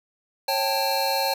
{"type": "tone cluster", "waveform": "square", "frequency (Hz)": [547, 784, 885, 4216], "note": ["C#5", "G5", "A5", "C8"], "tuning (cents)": [-23, 0, 10, 12], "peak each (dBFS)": -28, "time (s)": [0.48, 1.34], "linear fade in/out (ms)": 5, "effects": []}